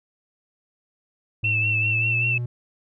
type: tone with pitch glide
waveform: triangle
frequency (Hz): 108.5 to 121.09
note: A2 to B2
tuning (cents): -24 to -34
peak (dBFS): -23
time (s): 1.43-2.46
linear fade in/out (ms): 5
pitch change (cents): +190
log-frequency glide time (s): 1.83-2.34
type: tone with vibrato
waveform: sine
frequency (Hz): 2668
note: E7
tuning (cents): +20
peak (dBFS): -20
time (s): 1.44-2.38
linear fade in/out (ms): 5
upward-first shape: sine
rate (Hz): 5.1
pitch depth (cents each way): 40
effects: none